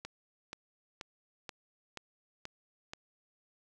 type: click train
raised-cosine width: 0.2 ms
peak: -24 dBFS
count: 7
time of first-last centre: 0.05-2.935 s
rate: 2.08 Hz
effects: none